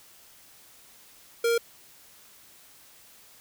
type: tone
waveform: square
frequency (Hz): 466.2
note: A#4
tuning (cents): 0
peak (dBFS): -22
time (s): 1.44-1.58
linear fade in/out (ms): 5
effects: white hiss -54 dBFS RMS until 3.4 s